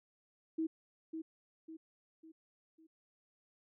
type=tone with echo; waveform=sine; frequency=321.3 Hz; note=E4; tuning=44 cents flat; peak=-32 dBFS; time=0.58-0.67 s; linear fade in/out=10 ms; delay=550 ms; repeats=4; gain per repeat=-7 dB; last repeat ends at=2.87 s; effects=none